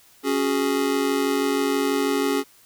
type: chord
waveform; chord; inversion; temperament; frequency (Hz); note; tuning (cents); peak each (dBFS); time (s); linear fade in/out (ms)
square; C# suspended fourth; none; just; 277.2 / 369.6 / 415.8; C#4 / F#4 / G#4; 0 / -2 / +2; -24 / -28 / -25; 0.23-2.44; 50
effects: white hiss -54 dBFS RMS until 2.65 s